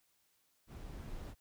brown noise with level ramp, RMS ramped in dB -48 to -44 dBFS, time 0.67-1.35 s, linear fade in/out 50 ms, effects white hiss -75 dBFS RMS until 1.4 s

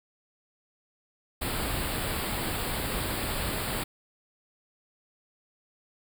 pink band-stop noise, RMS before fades -31 dBFS, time 1.41-3.84 s, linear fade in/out 10 ms, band 4900 to 7600 Hz, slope 96 dB/octave, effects none

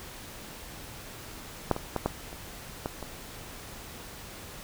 clicks, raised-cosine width 1 ms, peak -8 / -19 / -13 / -11 / -29 / -16 / -22 dBFS, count 7, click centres 1.713 / 1.764 / 1.963 / 2.06 / 2.329 / 2.859 / 3.027 s, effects pink hiss -44 dBFS RMS until 4.63 s

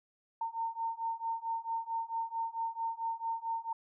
sine beating tone pair, 909 / 913.5 Hz, A#5 / A#5, -44 / -35 cents, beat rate 4.5 Hz, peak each -37 / -36 dBFS, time 0.41-3.73 s, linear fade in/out 5 ms, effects none

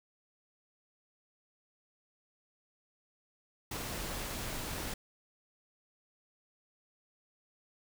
pink noise, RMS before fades -39 dBFS, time 3.71-4.94 s, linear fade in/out 5 ms, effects none

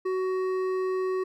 sine tone with hard clipping, 373.7 Hz, F#4, 17 cents sharp, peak -27 dBFS, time 0.05-1.24 s, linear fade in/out 10 ms, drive 9 dB, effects none

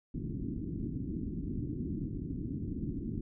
white low-pass noise, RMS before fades -37 dBFS, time 0.14-3.21 s, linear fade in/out 5 ms, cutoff 320 Hz, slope 48 dB/octave, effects none

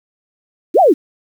sine linear two-way sweep, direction up then down, 243.7 to 796 to 243.7 Hz, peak -6 dBFS, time 0.74-0.94 s, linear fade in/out 20 ms, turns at 0.8 s, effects 7-bit

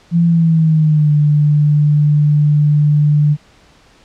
sine tone with pitch glide, 169.5 to 148.41 Hz, E3 to D3, +49 to +19 cents, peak -8 dBFS, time 0.11-3.37 s, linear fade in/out 50 ms, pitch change -230 cents, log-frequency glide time 0.25-1.12 s, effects pink hiss -48 dBFS RMS until 4.04 s + low-pass 6000 Hz 12 dB/octave

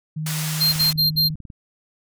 sine tone, 155.56 Hz, D#3, in tune, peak -24 dBFS, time 0.16-1.35 s, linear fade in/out 10 ms
white band-pass noise, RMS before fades -29 dBFS, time 0.26-0.93 s, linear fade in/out 5 ms, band 640 to 12000 Hz, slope 12 dB/octave
square tone bursts, 4186 Hz, C8, in tune, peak -16 dBFS, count 4, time 0.6-1.291 s, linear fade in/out 20 ms, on 130 ms, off 57 ms
click train, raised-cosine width 5 ms, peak -26 dBFS, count 17, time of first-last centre 0.71-1.502 s, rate 20.2 Hz
effects none

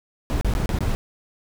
brown noise with dropouts, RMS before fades -22 dBFS, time 0.3-0.95 s, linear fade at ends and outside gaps 0 ms, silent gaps 0.411-0.446 / 0.537-0.551 / 0.659-0.692 / 0.787-0.806 s, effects none

